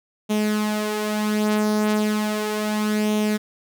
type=tone with flanger; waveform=sawtooth; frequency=212.2 Hz; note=G#3; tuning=38 cents sharp; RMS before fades=-22 dBFS; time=0.29-3.38 s; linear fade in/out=20 ms; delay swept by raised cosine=0.31 to 4.91 ms; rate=0.35 Hz; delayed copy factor=+0.55; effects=none